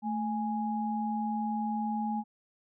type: tone pair together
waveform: sine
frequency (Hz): 220 / 830.6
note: A3 / G#5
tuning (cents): 0 / 0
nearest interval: octave + major seventh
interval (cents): 2300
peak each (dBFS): -31 / -33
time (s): 0.02-2.24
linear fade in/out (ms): 50
effects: none